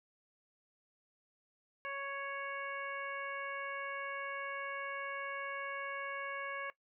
harmonic tone, 555 Hz, C#5, 2 cents sharp, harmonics 1 / 2 / 3 / 4 / 5, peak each -45 / -43 / -43 / -45 / -51 dBFS, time 1.85-6.7 s, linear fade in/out 0 ms, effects noise-tail reverb RT60 0.1 s tail -18 dB re dry

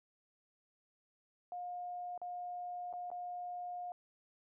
sine tone with dropouts, 713 Hz, F5, 36 cents sharp, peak -40 dBFS, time 1.52-3.92 s, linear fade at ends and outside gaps 1 ms, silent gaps 2.177-2.216 / 2.928-2.936 / 3.103-3.115 s, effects none

